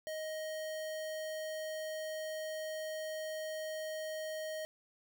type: tone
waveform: square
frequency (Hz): 626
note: D#5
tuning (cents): +10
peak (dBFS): -39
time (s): 0.07-4.65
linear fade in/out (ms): 0
effects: none